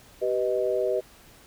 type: chord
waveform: sine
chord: G augmented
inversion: none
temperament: equal with one note detuned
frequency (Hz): 385.9 / 493.9 / 622.3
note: G4 / B4 / D#5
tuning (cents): -27 / 0 / 0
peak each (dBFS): -27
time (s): 0.21-1.01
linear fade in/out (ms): 20
effects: pink hiss -53 dBFS RMS until 1.46 s